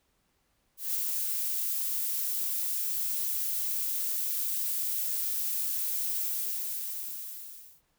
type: noise with ADSR envelope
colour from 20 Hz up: violet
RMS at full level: -29 dBFS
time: 0.77-7.82 s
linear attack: 170 ms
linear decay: 17 ms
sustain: -2 dB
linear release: 1600 ms
effects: pink hiss -73 dBFS RMS until 7.98 s